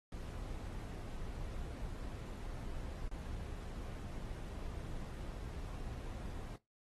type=noise with dropouts; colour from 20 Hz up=brown; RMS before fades=-44 dBFS; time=0.12-6.56 s; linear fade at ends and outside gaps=1 ms; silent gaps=3.08-3.113 s; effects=noise-tail reverb RT60 0.2 s tail -19 dB re dry + AAC 32 kbps